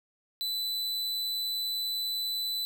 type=tone; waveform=45% pulse; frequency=3995 Hz; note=B7; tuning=19 cents sharp; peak=-30 dBFS; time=0.41-2.65 s; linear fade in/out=0 ms; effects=none